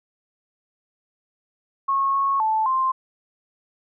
sine tone with pitch steps, 1093 / 1099 / 875 / 1049 Hz, C#6 / C#6 / A5 / C6, -25 / -15 / -10 / +4 cents, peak -18 dBFS, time 1.88-2.92 s, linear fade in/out 10 ms, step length 260 ms, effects none

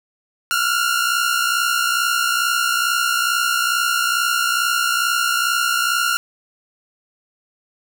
sawtooth tone pair together, 1369 / 1431.3 Hz, F6 / F6, -35 / +42 cents, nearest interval minor second, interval 77 cents, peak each -16 dBFS, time 0.51-6.17 s, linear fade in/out 0 ms, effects none

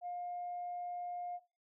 sine tone, 709 Hz, F5, 26 cents sharp, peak -38 dBFS, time 0.01-1.4 s, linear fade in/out 50 ms, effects noise-tail reverb RT60 0.3 s tail -18 dB re dry + tanh soft clip ceiling -34 dBFS

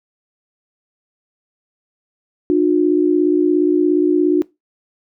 sine tone pair together, 301.8 / 358.9 Hz, D4 / F4, +47 / +47 cents, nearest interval minor third, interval 300 cents, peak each -14 dBFS, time 2.5-4.42 s, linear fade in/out 0 ms, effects noise-tail reverb RT60 0.2 s tail -21 dB re dry

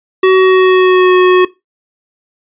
square tone with pitch glide, 376.3 to 366.2 Hz, F#4 to F#4, +29 to -18 cents, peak -5 dBFS, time 0.23-1.45 s, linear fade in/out 5 ms, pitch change -47 cents, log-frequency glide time 0.37-1.15 s, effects noise-tail reverb RT60 0.2 s tail -18 dB re dry + resampled to 8000 Hz

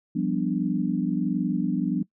sine chord, G dominant seventh, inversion third, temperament equal, 174.61 / 196 / 246.9 / 293.7 Hz, F3 / G3 / B3 / D4, 0 / 0 / 0 / 0 cents, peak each -28 dBFS, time 0.15-2.03 s, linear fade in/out 10 ms, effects noise-tail reverb RT60 0.1 s tail -21 dB re dry

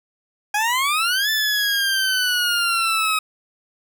20% pulse exponential two-way sweep, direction up then down, 816 to 1760 to 1266 Hz, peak -13 dBFS, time 0.54-3.19 s, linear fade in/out 5 ms, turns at 1.3 s, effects none

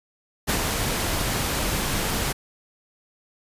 pink noise with ADSR envelope, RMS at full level -21 dBFS, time 0.47-2.33 s, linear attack 29 ms, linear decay 80 ms, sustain -4 dB, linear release 13 ms, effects resampled to 32000 Hz

